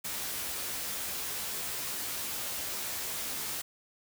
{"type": "noise with comb filter", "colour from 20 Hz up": "white", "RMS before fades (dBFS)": -36, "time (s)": [0.04, 3.62], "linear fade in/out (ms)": 10, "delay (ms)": 14, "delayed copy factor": 0.6, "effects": []}